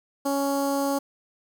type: tone with notch filter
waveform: 15% pulse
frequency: 278.4 Hz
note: C#4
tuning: 8 cents sharp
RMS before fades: -25 dBFS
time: 0.25-0.99 s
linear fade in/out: 10 ms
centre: 2500 Hz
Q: 0.52
effects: 9-bit